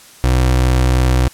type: tone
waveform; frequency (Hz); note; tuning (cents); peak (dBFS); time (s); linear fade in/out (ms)
30% pulse; 63.2; B1; +41; -8; 0.24-1.28; 0
effects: white hiss -42 dBFS RMS until 1.33 s + low-pass 12000 Hz 12 dB/octave